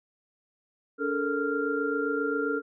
sine tone cluster, 286.1 / 431.3 / 458.8 / 1391 Hz, D4 / A4 / A#4 / F6, -45 / -35 / -28 / -7 cents, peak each -31 dBFS, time 0.98-2.62 s, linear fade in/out 50 ms, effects none

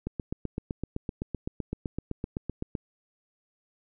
click train, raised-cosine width 3 ms, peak -18 dBFS, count 22, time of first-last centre 0.07-2.752 s, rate 7.83 Hz, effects none

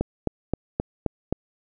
click train, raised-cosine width 2 ms, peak -9 dBFS, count 6, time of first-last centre 0.01-1.326 s, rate 3.8 Hz, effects none

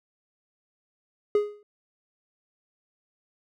triangle tone with exponential decay, 415.3 Hz, G#4, in tune, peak -14 dBFS, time 1.35-1.63 s, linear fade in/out 2 ms, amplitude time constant 59 ms, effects none

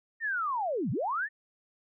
sine linear two-way sweep, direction down then up, 1859 to 104 to 1859 Hz, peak -28 dBFS, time 0.2-1.29 s, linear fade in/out 50 ms, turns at 0.91 s, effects none

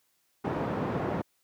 pink band-pass noise, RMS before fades -31 dBFS, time 0.44-1.22 s, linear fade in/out 10 ms, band 130 to 970 Hz, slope 12 dB/octave, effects white hiss -72 dBFS RMS until 1.43 s + high-pass 60 Hz 12 dB/octave

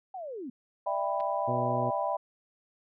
sine linear sweep, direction down, 784 to 227.2 Hz, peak -36 dBFS, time 0.14-0.5 s, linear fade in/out 5 ms
sine chord, E minor seventh, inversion third, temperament just, 593.3 / 659.3 / 791.1 / 988.9 Hz, D5 / E5 / G5 / B5, +18 / 0 / +16 / +2 cents, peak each -33 dBFS, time 0.86-2.17 s, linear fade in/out 10 ms
clicks, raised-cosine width 0.3 ms, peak -34 dBFS, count 2, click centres 1.201 / 1.207 s
harmonic tone, 123.6 Hz, B2, 2 cents sharp, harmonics 1 / 2 / 3 / 4 / 5, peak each -33 / -36 / -38 / -39 / -40 dBFS, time 1.47-1.91 s, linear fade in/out 20 ms
effects none

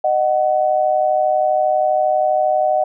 sine tone pair together, 615 / 747.5 Hz, D#5 / F#5, -20 / +17 cents, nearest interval minor third, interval 337 cents, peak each -16 dBFS, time 0.04-2.84 s, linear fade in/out 5 ms, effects none

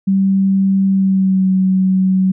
sine tone with pitch glide, 193.6 to 188.2 Hz, G3 to F#3, -21 to +30 cents, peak -10 dBFS, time 0.07-2.32 s, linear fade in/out 10 ms, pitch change -49 cents, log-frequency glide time 0.89-1.5 s, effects none

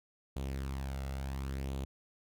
sawtooth tone with flanger, 67.4 Hz, C#2, 48 cents flat, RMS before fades -38 dBFS, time 0.36-1.85 s, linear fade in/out 5 ms, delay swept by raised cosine 0.28 to 1.48 ms, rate 0.71 Hz, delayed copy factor +0.5, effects none

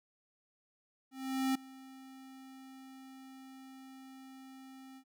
square tone with ADSR envelope, 264.5 Hz, C4, 19 cents sharp, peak -29 dBFS, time 1.11-5.04 s, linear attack 440 ms, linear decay 6 ms, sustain -22 dB, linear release 71 ms, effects none

